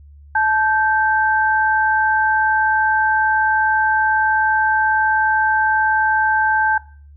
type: tone pair together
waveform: sine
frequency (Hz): 869.4 / 1564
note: A5 / G6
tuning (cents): -21 / -4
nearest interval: minor seventh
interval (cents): 1017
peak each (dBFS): -16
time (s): 0.35-6.78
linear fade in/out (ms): 5
effects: noise-tail reverb RT60 0.4 s tail -18 dB re dry + added 72 Hz sine -40 dBFS peak until 7.16 s